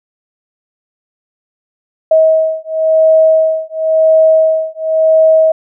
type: beating tone pair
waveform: sine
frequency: 637 / 637.95 Hz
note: D#5 / D#5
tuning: +41 / +43 cents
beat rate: 0.95 Hz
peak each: -10 dBFS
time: 2.11-5.52 s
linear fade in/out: 5 ms
effects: none